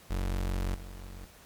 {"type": "tone with level steps", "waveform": "35% pulse", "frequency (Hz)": 45.88, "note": "F#1", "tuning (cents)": -14, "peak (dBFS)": [-27, -40], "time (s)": [0.1, 1.26], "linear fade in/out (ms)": 10, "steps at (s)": 0.75, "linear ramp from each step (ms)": 2, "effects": ["pink hiss -55 dBFS RMS until 1.45 s", "MP3 96 kbps"]}